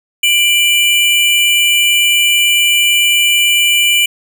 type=tone pair together; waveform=square; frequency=2373 / 2960 Hz; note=D7 / F#7; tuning=+17 / 0 cents; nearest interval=major third; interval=383 cents; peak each=-12 dBFS; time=0.23-4.06 s; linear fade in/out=5 ms; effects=none